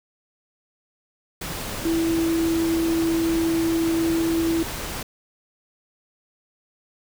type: tone in noise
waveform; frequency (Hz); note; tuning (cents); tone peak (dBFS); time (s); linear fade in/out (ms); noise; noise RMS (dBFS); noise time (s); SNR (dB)
sine; 329.6; E4; 0; -19; 1.85-4.63; 5; pink; -31; 1.41-5.03; +9
effects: none